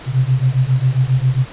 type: beating tone pair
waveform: sine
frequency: 125.9 / 133.3 Hz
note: B2 / C3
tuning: +34 / +33 cents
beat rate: 7.4 Hz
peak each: -15 dBFS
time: 0.06-1.46 s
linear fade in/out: 50 ms
effects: pink hiss -35 dBFS RMS until 1.52 s + resampled to 8000 Hz